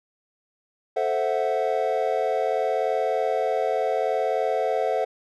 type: chord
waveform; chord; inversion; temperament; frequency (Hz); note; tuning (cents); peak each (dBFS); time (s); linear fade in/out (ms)
triangle; F# half-diminished seventh; first; equal; 440 / 523.3 / 659.3 / 740; A4 / C5 / E5 / F#5; 0 / 0 / 0 / 0; -25; 0.96-5.05; 10
effects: none